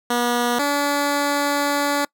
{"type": "tone pair in turn", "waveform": "10% pulse", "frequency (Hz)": [241.2, 286.8], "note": ["B3", "D4"], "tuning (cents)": [-41, -41], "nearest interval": "minor third", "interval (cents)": 300, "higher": "second", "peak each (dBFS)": -10, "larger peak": "neither", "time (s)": [[0.1, 0.59], [0.59, 2.05]], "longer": "second", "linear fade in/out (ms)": 5, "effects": ["noise-tail reverb RT60 0.1 s tail -25 dB re dry"]}